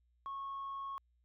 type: tone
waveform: sine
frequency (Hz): 1097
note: C#6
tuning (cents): -18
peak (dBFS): -38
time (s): 0.26-0.98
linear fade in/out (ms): 0
effects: tanh soft clip ceiling -37 dBFS + added 60 Hz sine -70 dBFS peak until 1.24 s